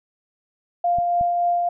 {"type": "tone with tremolo", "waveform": "sine", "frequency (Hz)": 698.5, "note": "F5", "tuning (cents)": 0, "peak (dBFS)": -16, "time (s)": [0.84, 1.69], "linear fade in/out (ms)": 5, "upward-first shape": "triangle", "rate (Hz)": 3.5, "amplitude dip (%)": 30}
{"type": "clicks", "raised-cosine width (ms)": 5, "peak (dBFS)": -22, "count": 2, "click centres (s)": [0.986, 1.211]}
{"effects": []}